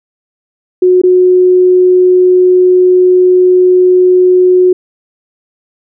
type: tone with dropouts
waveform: sine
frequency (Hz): 365.1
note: F#4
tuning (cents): -23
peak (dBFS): -3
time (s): 0.82-4.73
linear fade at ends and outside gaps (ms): 5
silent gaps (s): 1.017-1.035
effects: none